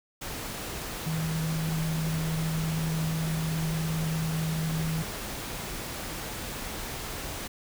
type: tone in noise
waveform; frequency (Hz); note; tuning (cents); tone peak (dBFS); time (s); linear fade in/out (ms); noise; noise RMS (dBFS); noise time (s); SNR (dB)
sine; 160; D#3; +49; -27; 1.06-5.03; 10; pink; -36; 0.21-7.48; +6
effects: none